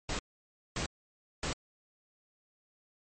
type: noise bursts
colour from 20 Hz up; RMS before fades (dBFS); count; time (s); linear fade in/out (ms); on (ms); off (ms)
pink; -34; 3; 0.09-1.53; 2; 100; 570
effects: MP3 32 kbps